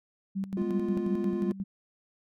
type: tone with tremolo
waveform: sine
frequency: 194 Hz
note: G3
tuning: 18 cents flat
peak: -28 dBFS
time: 0.35-1.64 s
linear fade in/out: 20 ms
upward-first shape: square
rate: 5.6 Hz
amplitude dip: 75%
type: chord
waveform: triangle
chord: F diminished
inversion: first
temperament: equal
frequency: 207.7 / 246.9 / 349.2 Hz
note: Ab3 / Cb4 / F4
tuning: 0 / 0 / 0 cents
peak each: -30 / -35 / -29 dBFS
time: 0.57-1.52 s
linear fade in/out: 2 ms
type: click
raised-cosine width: 2 ms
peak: -27 dBFS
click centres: 0.971 s
effects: none

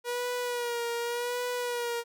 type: tone with vibrato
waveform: sawtooth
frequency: 481 Hz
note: B4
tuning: 46 cents flat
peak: -26 dBFS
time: 0.04-2.04 s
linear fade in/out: 50 ms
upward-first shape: sine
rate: 0.87 Hz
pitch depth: 41 cents each way
effects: none

